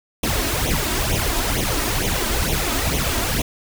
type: noise with flanger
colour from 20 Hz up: pink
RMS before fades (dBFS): -21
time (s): 0.23-3.42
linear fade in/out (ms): 5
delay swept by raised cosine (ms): 0.31 to 3.21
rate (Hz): 2.2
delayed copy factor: +0.75
effects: none